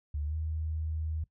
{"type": "tone with pitch glide", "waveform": "sine", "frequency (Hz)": [73.5, 78.78], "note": ["D2", "D#2"], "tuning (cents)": [2, 22], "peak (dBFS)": -31, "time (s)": [0.14, 1.24], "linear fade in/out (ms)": 5, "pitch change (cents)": 120, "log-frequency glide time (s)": [0.25, 0.35], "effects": ["noise-tail reverb RT60 0.1 s tail -19 dB re dry"]}